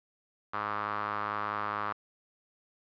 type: tone with band-pass filter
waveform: sawtooth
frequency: 104.6 Hz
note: G#2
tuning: 13 cents sharp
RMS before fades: -34 dBFS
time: 0.53-1.93 s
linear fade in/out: 10 ms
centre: 1200 Hz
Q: 4.3
effects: resampled to 11025 Hz + 10-bit